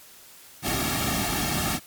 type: noise with comb filter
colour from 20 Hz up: pink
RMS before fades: -26 dBFS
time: 0.62-1.8 s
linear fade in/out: 50 ms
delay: 2 ms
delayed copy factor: -0.85
effects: white hiss -49 dBFS RMS until 1.86 s + MP3 96 kbps